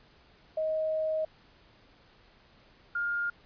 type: tone pair in turn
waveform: sine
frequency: 629 / 1412.1 Hz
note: D#5 / F6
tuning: +19 / +19 cents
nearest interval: octave + major second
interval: 1400 cents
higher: second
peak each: -27 / -28 dBFS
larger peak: first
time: 0.57-1.25 / 2.95-3.3 s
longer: first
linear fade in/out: 5 ms
effects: pink hiss -60 dBFS RMS until 3.45 s + resampled to 11025 Hz